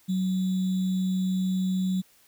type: tone with sample-and-hold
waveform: sine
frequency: 186.6 Hz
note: F#3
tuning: 15 cents sharp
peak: -23 dBFS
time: 0.08-2.02 s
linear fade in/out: 20 ms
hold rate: 3675 Hz
effects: white hiss -60 dBFS RMS until 2.27 s